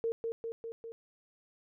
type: tone with echo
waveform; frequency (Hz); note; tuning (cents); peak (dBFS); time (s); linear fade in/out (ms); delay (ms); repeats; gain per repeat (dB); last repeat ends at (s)
sine; 457.5; A#4; -32; -29; 0.04-0.12; 0; 200; 4; -3; 0.92
effects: none